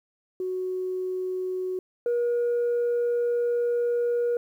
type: tone pair in turn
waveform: sine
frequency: 370 / 478.1 Hz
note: F#4 / A#4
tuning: 0 / +44 cents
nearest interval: major third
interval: 444 cents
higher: second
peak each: -26 / -20 dBFS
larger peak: second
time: 0.4-1.79 / 2.06-4.37 s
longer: second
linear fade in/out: 2 ms
effects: tanh soft clip ceiling -20 dBFS + 10-bit